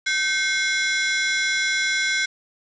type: ring-modulated tone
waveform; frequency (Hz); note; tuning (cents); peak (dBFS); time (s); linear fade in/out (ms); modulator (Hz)
sawtooth; 1845; A#6; -18; -13; 0.06-2.26; 10; 303
effects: resampled to 16000 Hz + 7-bit